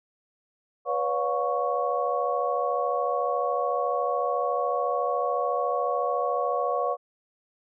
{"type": "tone cluster", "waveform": "sine", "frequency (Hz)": [493.1, 567, 715, 1111], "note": ["B4", "C#5", "F5", "C#6"], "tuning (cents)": [-3, 39, 41, 4], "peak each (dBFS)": -29, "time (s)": [0.85, 6.97], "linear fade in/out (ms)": 50, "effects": []}